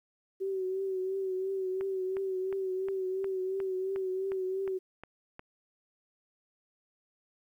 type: tone with vibrato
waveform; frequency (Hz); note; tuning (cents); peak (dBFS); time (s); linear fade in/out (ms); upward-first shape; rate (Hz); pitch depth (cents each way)
sine; 380; F#4; +46; -30; 0.4-4.79; 20; triangle; 2.9; 49
type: click train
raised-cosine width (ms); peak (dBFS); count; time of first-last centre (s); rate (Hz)
0.5; -29; 11; 1.81-5.394; 2.79
effects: 11-bit